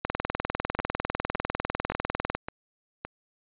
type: two click trains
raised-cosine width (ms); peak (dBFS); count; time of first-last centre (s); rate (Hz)
0.5; -17 / -11; 5 / 47; 0.79-3.05 / 0.05-2.35; 1.77 / 20
effects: resampled to 8000 Hz